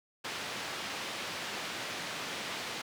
white band-pass noise, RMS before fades -39 dBFS, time 0.24-2.82 s, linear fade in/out 10 ms, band 130 to 3600 Hz, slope 12 dB/octave, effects none

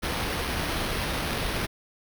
pink noise with sample-and-hold, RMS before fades -29 dBFS, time 0.02-1.67 s, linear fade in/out 20 ms, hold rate 7350 Hz, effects none

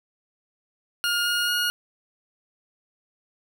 20% pulse tone with pitch steps, 1420 / 1429.1 / 1438.2 Hz, F6 / F6 / F#6, +28 / +39 / -50 cents, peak -17 dBFS, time 1.04-1.7 s, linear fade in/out 0 ms, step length 220 ms, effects none

